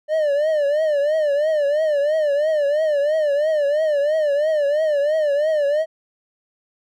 triangle tone with vibrato, 598 Hz, D5, 31 cents sharp, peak -14 dBFS, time 0.08-5.86 s, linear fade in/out 50 ms, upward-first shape triangle, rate 3 Hz, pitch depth 130 cents each way, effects none

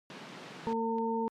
pink high-pass noise, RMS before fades -45 dBFS, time 0.1-0.73 s, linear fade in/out 0 ms, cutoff 140 Hz, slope 48 dB/octave
harmonic tone, 227 Hz, A#3, 46 cents flat, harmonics 1 / 2 / 4, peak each -33 / -33 / -33 dBFS, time 0.67-1.28 s, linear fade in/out 0 ms
clicks, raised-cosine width 0.2 ms, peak -34 dBFS, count 2, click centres 0.729 / 0.984 s
effects low-pass 4000 Hz 12 dB/octave + MP3 96 kbps

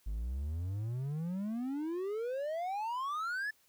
triangle exponential sweep, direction up, 49.04 to 1760 Hz, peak -32 dBFS, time 0.06-3.51 s, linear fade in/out 10 ms, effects white hiss -69 dBFS RMS until 3.68 s

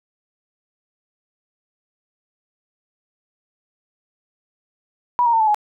sine tone with pitch steps, 973 / 937.7 / 903.7 / 870.9 / 839.3 Hz, B5 / A#5 / A5 / A5 / G#5, -26 / +10 / +46 / -18 / +18 cents, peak -13 dBFS, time 5.19-5.545 s, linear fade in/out 0 ms, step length 71 ms, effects none

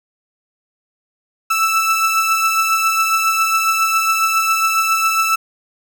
30% pulse beating tone pair, 1318.5 / 1325.8 Hz, E6 / E6, 0 / +10 cents, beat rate 7.3 Hz, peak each -12 / -19 dBFS, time 1.5-5.36 s, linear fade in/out 10 ms, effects none

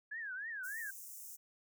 sine tone with vibrato, 1661.2 Hz, G#6, in tune, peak -40 dBFS, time 0.11-0.91 s, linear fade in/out 10 ms, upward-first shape triangle, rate 3.3 Hz, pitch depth 240 cents each way
white high-pass noise, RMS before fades -50 dBFS, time 0.63-1.37 s, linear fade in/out 20 ms, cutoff 6000 Hz, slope 48 dB/octave
effects none

